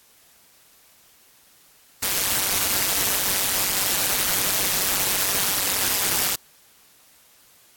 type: noise with amplitude modulation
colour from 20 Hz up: white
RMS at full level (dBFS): -19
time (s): 2.02-6.36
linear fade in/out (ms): 10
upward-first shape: sine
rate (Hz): 194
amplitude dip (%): 85
effects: white hiss -55 dBFS RMS until 7.76 s + AAC 64 kbps